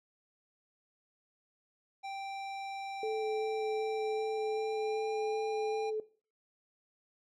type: tone with pitch glide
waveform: square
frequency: 784 to 801.9 Hz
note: G5 to G5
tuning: 0 to +39 cents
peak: -39 dBFS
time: 2.03-5.91 s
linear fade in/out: 20 ms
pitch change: +39 cents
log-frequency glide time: 3.98-5.28 s
type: tone with vibrato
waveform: sine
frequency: 434.6 Hz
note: A4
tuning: 21 cents flat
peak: -32 dBFS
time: 3.03-6 s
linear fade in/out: 2 ms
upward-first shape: square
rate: 2.6 Hz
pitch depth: 9 cents each way
effects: noise-tail reverb RT60 0.4 s tail -18 dB re dry + low-pass 5000 Hz 12 dB/octave